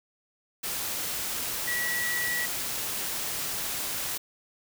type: tone in noise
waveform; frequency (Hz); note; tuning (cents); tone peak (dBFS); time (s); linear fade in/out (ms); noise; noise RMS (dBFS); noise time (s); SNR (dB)
sine; 1939; B6; -32; -28; 1.67-2.46; 10; white; -32; 0.63-4.18; +1
effects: none

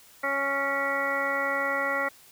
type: harmonic tone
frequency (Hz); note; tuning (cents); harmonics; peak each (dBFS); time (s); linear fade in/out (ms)
277.2; C#4; 0; 1 / 2 / 3 / 4 / 5 / 7 / 8; -39 / -31 / -36 / -34 / -31 / -29 / -37; 0.23-2.09; 10
effects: white hiss -54 dBFS RMS until 2.31 s

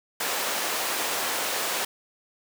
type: high-pass noise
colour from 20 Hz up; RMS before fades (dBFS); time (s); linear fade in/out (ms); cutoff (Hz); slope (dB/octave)
pink; -28; 0.2-1.85; 5; 520; 12
effects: none

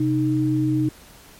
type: tone pair together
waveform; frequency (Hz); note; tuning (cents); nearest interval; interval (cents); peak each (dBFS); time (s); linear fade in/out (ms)
sine; 129.81 / 309; C3 / D#4; -13 / -12; octave + minor third; 1501; -22 / -19; 0-0.89; 5
effects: pink hiss -47 dBFS RMS until 1.39 s + MP3 64 kbps

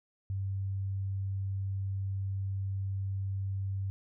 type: tone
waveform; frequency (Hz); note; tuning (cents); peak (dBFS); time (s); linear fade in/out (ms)
sine; 97.2; G2; -14; -31; 0.3-3.9; 0
effects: none

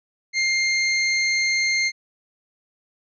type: tone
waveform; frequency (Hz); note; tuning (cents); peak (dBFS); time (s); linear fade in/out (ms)
sawtooth; 2112; C7; +16; -15; 0.33-1.92; 50
effects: resampled to 16000 Hz

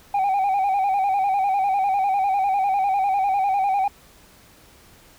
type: tone with vibrato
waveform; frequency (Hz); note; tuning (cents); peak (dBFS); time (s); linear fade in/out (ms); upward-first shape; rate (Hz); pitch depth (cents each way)
sine; 784; G5; 0; -15; 0.14-3.88; 5; square; 10; 57
effects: tanh soft clip ceiling -17 dBFS + pink hiss -51 dBFS RMS until 5.18 s

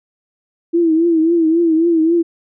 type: tone with vibrato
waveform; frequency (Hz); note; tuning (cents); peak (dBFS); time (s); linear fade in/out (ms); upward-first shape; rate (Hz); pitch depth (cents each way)
sine; 329.6; E4; 0; -10; 0.73-2.23; 20; triangle; 3.7; 91
effects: none

